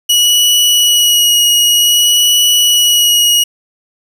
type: tone with vibrato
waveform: sawtooth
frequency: 2916 Hz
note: F#7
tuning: 26 cents flat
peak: -4 dBFS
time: 0.09-3.44 s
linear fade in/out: 10 ms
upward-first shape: sine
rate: 0.53 Hz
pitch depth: 15 cents each way
effects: none